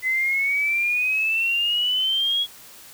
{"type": "exponential sweep", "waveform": "sine", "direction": "up", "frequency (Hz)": [2026, 3350], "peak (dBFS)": -19, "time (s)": [0.02, 2.47], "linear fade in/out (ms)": 50, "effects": ["white hiss -45 dBFS RMS until 2.93 s"]}